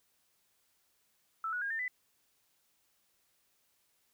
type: tone with pitch steps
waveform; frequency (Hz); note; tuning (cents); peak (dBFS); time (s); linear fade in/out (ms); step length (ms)
sine; 1318.5 / 1463 / 1623.3 / 1801.1 / 1998.5; E6 / F#6 / G#6 / A6 / B6; 0 / -20 / -40 / +40 / +20; -33; 1.44-1.88; 2; 88
effects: white hiss -74 dBFS RMS until 4.13 s